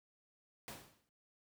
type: noise with exponential decay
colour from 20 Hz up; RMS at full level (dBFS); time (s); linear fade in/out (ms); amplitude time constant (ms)
pink; -44; 0.68-1.09; 0; 87
effects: high-pass 80 Hz 12 dB/octave